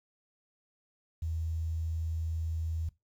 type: tone with quantisation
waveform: sine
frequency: 81.2 Hz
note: E2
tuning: 26 cents flat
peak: -31 dBFS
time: 1.22-2.89 s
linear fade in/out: 5 ms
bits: 10
effects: noise-tail reverb RT60 0.2 s tail -19 dB re dry

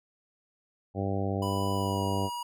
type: harmonic tone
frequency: 98 Hz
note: G2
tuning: in tune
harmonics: 1 / 2 / 3 / 4 / 5 / 6 / 7 / 8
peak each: -31 / -34 / -36 / -37 / -38 / -39 / -39 / -40 dBFS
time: 0.94-2.3 s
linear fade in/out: 50 ms
type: tone with pitch glide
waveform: square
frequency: 987.8 to 960.8 Hz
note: B5 to B5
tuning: 0 to -48 cents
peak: -34 dBFS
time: 1.42-2.43 s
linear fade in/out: 5 ms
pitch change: -48 cents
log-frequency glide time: 1.73-2.05 s
effects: none

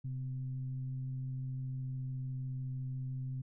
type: tone with frequency modulation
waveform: sine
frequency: 130.81 Hz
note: C3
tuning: in tune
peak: -36 dBFS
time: 0.04-3.42 s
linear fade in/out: 10 ms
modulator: 121 Hz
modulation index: 0.31
effects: none

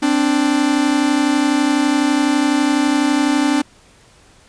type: tone pair together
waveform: 45% pulse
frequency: 261.6 / 293.6 Hz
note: C4 / D4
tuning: 0 / 0 cents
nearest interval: major second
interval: 200 cents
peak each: -18 / -15 dBFS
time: 0.02-3.62 s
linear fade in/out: 10 ms
effects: pink hiss -49 dBFS RMS until 4.48 s + resampled to 22050 Hz

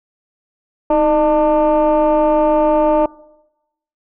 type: tone with frequency modulation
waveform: sine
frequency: 605 Hz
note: D#5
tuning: 49 cents flat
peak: -9 dBFS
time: 0.9-3.06 s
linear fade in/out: 5 ms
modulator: 291 Hz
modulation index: 1.1
effects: noise-tail reverb RT60 0.9 s tail -22 dB re dry + tanh soft clip ceiling -7 dBFS

